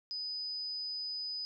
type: tone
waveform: sine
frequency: 4990 Hz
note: D#8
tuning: 4 cents sharp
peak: -36 dBFS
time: 0.11-1.45 s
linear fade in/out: 0 ms
effects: none